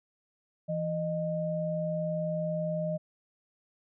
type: tone pair together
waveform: sine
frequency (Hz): 165.9 / 616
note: E3 / D#5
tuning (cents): +11 / -17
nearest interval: octave + major seventh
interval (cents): 2272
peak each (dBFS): -32 / -31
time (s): 0.68-2.98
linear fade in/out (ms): 20
effects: none